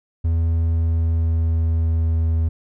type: tone with pitch glide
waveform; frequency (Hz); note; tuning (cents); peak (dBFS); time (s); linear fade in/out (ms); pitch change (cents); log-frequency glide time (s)
triangle; 82.41 to 81.28; E2 to E2; 0 to -24; -14; 0.24-2.49; 10; -24; 0.5-2.36
effects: none